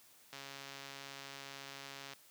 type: click train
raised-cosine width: 0.2 ms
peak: -30 dBFS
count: 250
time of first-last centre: 0.33-2.134 s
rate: 138 Hz
effects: white hiss -63 dBFS RMS until 2.3 s + high-pass 100 Hz 12 dB/octave